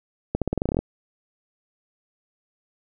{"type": "accelerating click train", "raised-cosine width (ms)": 2, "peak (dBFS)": -9, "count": 12, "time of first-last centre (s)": [0.35, 0.79], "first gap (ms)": 67, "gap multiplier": 0.89, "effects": []}